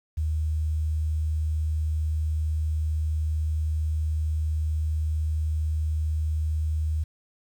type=tone; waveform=sine; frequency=77.78 Hz; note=D#2; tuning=in tune; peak=-23 dBFS; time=0.17-7.04 s; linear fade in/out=10 ms; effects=9-bit